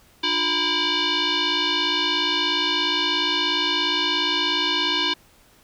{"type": "tone with frequency modulation", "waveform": "sine", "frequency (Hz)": 298.5, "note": "D4", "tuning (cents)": 28, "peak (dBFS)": -19, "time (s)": [0.23, 5.14], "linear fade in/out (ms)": 10, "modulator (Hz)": 654, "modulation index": 6.3, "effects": ["pink hiss -55 dBFS RMS until 5.63 s"]}